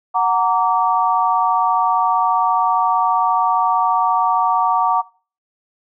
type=chord; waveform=sine; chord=Gb augmented; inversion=none; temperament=just; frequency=740 / 925 / 1156.2 Hz; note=Gb5 / Bb5 / D6; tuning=0 / -14 / -27 cents; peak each=-18 dBFS; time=0.14-5.02 s; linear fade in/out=20 ms; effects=noise-tail reverb RT60 0.4 s tail -22 dB re dry